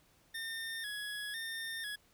25% pulse tone with vibrato, 1745 Hz, A6, 15 cents flat, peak -35 dBFS, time 0.34-1.96 s, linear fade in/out 10 ms, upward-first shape square, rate 1 Hz, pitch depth 69 cents each way, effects pink hiss -68 dBFS RMS until 2.13 s

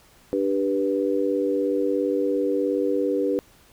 sine chord, G major, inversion second, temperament equal with one note detuned, 293.7 / 392 / 489.1 Hz, D4 / G4 / B4, 0 / 0 / -17 cents, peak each -25 / -25 / -24 dBFS, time 0.33-3.39 s, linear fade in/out 0 ms, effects pink hiss -55 dBFS RMS until 3.72 s

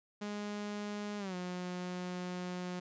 sawtooth tone with pitch glide, 207 to 180.2 Hz, G#3 to F#3, -5 to -45 cents, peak -34 dBFS, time 0.21-2.8 s, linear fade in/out 10 ms, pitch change -240 cents, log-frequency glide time 1.18-1.35 s, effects resampled to 16000 Hz

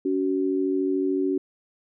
sine tone pair together, 282.3 / 376 Hz, C#4 / F#4, +32 / +28 cents, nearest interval perfect fourth, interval 496 cents, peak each -24 dBFS, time 0.05-1.38 s, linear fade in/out 5 ms, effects none

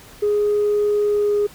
sine tone with pitch glide, 415.3 to 412.7 Hz, G#4 to G#4, 0 to -11 cents, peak -14 dBFS, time 0.22-1.47 s, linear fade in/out 10 ms, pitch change -11 cents, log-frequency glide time 1.01-1.35 s, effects tanh soft clip ceiling -12 dBFS + pink hiss -44 dBFS RMS until 1.54 s

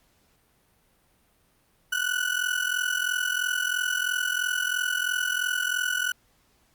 35% pulse ring-modulated tone, 1480 Hz, F#6, in tune, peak -20 dBFS, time 1.92-6.12 s, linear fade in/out 5 ms, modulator 21.5 Hz, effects pink hiss -65 dBFS RMS until 6.74 s + Opus 48 kbps

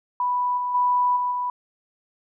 sine tone with level steps, 987 Hz, B5, 1 cent flat, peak -20 / -23 / -17 / -21 / -23 dBFS, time 0.2-1.5 s, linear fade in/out 2 ms, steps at 0.57 / 0.74 / 1.16 / 1.31 s, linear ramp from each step 10 ms, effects none

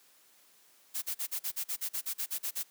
blue noise bursts, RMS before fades -34 dBFS, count 14, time 0.94-2.635 s, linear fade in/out 20 ms, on 83 ms, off 41 ms, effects white hiss -63 dBFS RMS until 2.7 s + high-pass 200 Hz 12 dB/octave

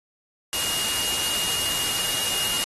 sine tone in noise, 2853 Hz, F7, 36 cents sharp, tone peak -29 dBFS, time 0.53-2.64 s, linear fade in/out 0 ms, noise white, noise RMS -26 dBFS, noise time 0.53-2.64 s, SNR -6 dB, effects AAC 32 kbps

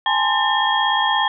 sine tone cluster, 818 / 875 / 1034 / 1794 / 3269 Hz, G#5 / A5 / C6 / A6 / G#7, -26 / -10 / -21 / +33 / -28 cents, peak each -22 dBFS, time 0.06-1.28 s, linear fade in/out 2 ms, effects none

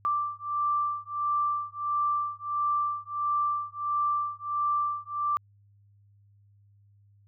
sine beating tone pair, 1174.7 / 1176.2 Hz, D6 / D6, 0 / +2 cents, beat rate 1.5 Hz, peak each -29 dBFS, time 0.05-5.37 s, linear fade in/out 0 ms, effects added 101 Hz sine -57 dBFS peak until 7.27 s

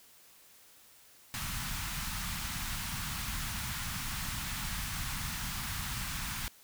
pink band-stop noise, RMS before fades -37 dBFS, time 1.34-6.48 s, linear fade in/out 0 ms, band 210 to 960 Hz, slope 24 dB/octave, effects white hiss -59 dBFS RMS until 6.63 s

